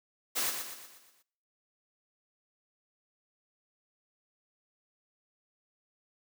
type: noise with echo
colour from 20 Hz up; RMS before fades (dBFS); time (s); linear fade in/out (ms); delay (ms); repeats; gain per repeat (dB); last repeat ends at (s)
white; -31; 0.35-0.51; 20; 120; 6; -6; 1.23
effects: noise-tail reverb RT60 0.7 s tail -23 dB re dry + high-pass 200 Hz 12 dB/octave